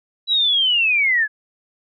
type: linear sweep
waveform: sine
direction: down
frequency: 3951 to 1661.2 Hz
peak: -14 dBFS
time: 0.27-1.28 s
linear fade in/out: 50 ms
effects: none